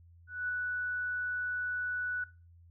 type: tone with ADSR envelope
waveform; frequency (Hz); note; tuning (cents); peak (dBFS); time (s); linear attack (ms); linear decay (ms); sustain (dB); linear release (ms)
sine; 1480; F#6; 0; -30; 0.27-2.24; 220; 3; -2; 4
effects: noise-tail reverb RT60 0.3 s tail -18 dB re dry + added 85 Hz sine -55 dBFS peak until 2.7 s